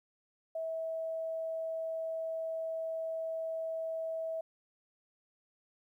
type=tone; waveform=sine; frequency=649 Hz; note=E5; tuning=27 cents flat; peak=-34 dBFS; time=0.55-4.41 s; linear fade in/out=5 ms; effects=12-bit